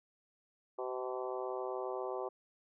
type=harmonic tone with a mistuned harmonic; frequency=127.5 Hz; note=C3; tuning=44 cents flat; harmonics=3 / 4 / 5 / 6 / 7 / 8 / 9; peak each=-40 / -42 / -44 / -46 / -47 / -48 / -49 dBFS; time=0.78-2.29 s; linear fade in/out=10 ms; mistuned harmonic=7; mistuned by=-22 cents; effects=none